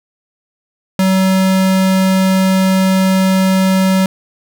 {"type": "tone", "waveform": "square", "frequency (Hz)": 189.4, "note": "F#3", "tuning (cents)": 41, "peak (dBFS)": -10, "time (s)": [0.99, 4.06], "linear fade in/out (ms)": 2, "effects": []}